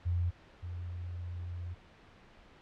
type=tone pair in turn; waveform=sine; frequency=87.31 / 87.69 Hz; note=F2 / F2; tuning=0 / +8 cents; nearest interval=unison; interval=8 cents; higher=second; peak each=-28 / -37 dBFS; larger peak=first; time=0.05-0.31 / 0.62-1.75 s; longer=second; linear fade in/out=20 ms; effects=pink hiss -58 dBFS RMS until 2.61 s + low-pass 3000 Hz 12 dB/octave